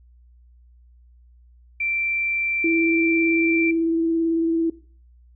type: tone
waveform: sine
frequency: 2349 Hz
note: D7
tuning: in tune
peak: -22 dBFS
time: 1.8-3.71 s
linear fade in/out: 5 ms
type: tone with vibrato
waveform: sine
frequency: 329.6 Hz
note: E4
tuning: in tune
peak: -18 dBFS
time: 2.64-4.7 s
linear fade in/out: 5 ms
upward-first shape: square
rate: 18 Hz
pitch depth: 12 cents each way
effects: noise-tail reverb RT60 0.4 s tail -18 dB re dry + added 60 Hz sine -49 dBFS peak until 5.35 s